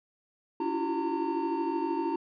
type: tone cluster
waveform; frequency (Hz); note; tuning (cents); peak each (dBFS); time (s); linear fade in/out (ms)
triangle; 285.4 / 333.5 / 346.4 / 380 / 913; D4 / E4 / F4 / F#4 / A#5; -49 / +20 / -14 / +46 / -36; -33 / -30 / -35 / -35 / -31; 0.6-2.16; 5
effects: resampled to 11025 Hz